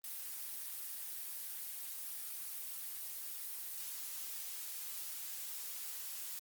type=noise; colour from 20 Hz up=blue; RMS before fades=-44 dBFS; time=0.04-6.39 s; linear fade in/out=2 ms; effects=Opus 32 kbps